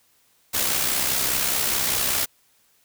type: noise with amplitude modulation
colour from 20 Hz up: white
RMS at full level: -21 dBFS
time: 0.53-2.26 s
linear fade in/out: 20 ms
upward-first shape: sine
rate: 64.9 Hz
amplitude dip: 45%
effects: white hiss -62 dBFS RMS until 2.84 s